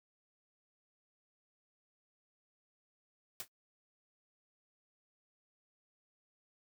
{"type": "noise with exponential decay", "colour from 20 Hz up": "white", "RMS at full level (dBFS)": -37, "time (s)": [3.4, 3.48], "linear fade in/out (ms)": 1, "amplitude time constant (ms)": 17, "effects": ["noise-tail reverb RT60 0.1 s tail -25 dB re dry"]}